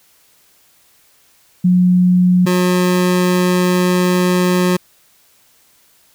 sine / 25% pulse tone pair in turn, 180.5 / 180.5 Hz, F#3 / F#3, -43 / -43 cents, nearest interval unison, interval 0 cents, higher neither, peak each -8 dBFS, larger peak neither, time 1.64-2.46 / 2.46-4.77 s, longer second, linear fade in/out 10 ms, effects white hiss -53 dBFS RMS until 6.14 s

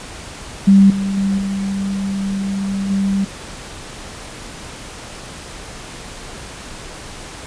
sine tone with level steps, 196 Hz, G3, in tune, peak -5 / -17 / -14 / -18 / -14 dBFS, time 0.67-3.25 s, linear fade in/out 10 ms, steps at 0.9 / 1.17 / 1.38 / 2.9 s, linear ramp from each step 2 ms, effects pink hiss -33 dBFS RMS until 7.46 s + resampled to 22050 Hz

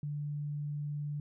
sine tone, 146.83 Hz, D3, in tune, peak -34 dBFS, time 0.03-1.2 s, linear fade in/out 2 ms, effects none

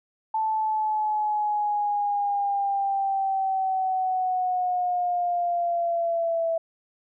sine linear sweep, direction down, 880 to 658 Hz, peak -22 dBFS, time 0.34-6.58 s, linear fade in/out 5 ms, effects none

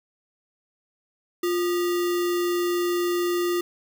sine tone with sample-and-hold, 350.9 Hz, F4, 8 cents sharp, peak -21 dBFS, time 1.43-3.61 s, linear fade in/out 5 ms, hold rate 1575 Hz, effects none

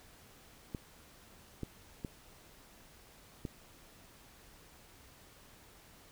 clicks, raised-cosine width 3 ms, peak -25 dBFS, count 4, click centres 0.748 / 1.633 / 2.048 / 3.452 s, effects pink hiss -59 dBFS RMS until 6.11 s

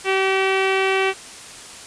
sawtooth tone with low-pass filter, 383.8 Hz, G4, 37 cents flat, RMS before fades -19 dBFS, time 0.04-1.14 s, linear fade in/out 50 ms, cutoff 2600 Hz, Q 3.5, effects white hiss -38 dBFS RMS until 1.86 s + resampled to 22050 Hz

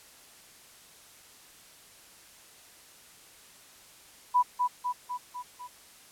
sine tone with echo, 987.8 Hz, B5, in tune, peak -19 dBFS, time 4.34-4.43 s, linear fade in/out 20 ms, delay 250 ms, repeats 5, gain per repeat -4 dB, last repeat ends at 5.68 s, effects white hiss -54 dBFS RMS until 6.11 s + low-pass 12000 Hz 12 dB/octave

